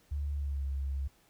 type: tone with pitch glide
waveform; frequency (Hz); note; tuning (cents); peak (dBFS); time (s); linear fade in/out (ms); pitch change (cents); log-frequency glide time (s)
sine; 72 to 68.47; D2 to C#2; -34 to -21; -31; 0.11-1.08; 10; -87; 0.33-0.66
effects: pink hiss -66 dBFS RMS until 1.29 s